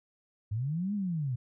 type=linear two-way sweep; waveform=sine; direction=up then down; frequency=98 to 211.1 to 117 Hz; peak=-29 dBFS; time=0.51-1.36 s; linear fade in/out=10 ms; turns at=0.94 s; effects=none